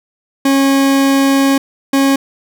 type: tone bursts at uneven times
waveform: 40% pulse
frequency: 273.4 Hz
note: C#4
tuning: 24 cents flat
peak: -8 dBFS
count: 2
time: 0.45-1.58 / 1.93-2.16 s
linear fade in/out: 5 ms
effects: none